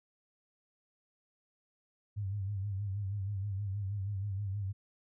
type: tone with vibrato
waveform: sine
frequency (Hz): 99.5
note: G2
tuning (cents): +26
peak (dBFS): -33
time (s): 2.16-4.73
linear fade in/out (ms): 20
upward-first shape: sine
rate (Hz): 6.3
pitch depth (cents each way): 81
effects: none